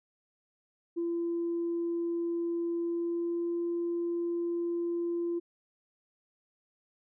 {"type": "tone with pitch glide", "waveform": "sine", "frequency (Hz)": [340, 342.8], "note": ["F4", "F4"], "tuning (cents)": [-46, -32], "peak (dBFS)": -28, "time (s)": [0.96, 5.4], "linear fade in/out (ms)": 20, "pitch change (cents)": 14, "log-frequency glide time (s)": [2.8, 3.6], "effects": ["tanh soft clip ceiling -25 dBFS"]}